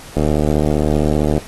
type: click train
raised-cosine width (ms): 2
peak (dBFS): -3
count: 92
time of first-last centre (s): 0.17-1.378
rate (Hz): 75.3
effects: pink hiss -37 dBFS RMS until 1.47 s + AAC 32 kbps